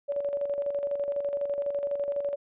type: tone with tremolo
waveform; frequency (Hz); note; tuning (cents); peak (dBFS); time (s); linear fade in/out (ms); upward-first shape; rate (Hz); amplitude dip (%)
sine; 569; C#5; +45; -25; 0.08-2.36; 20; square; 12; 50
effects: resampled to 8000 Hz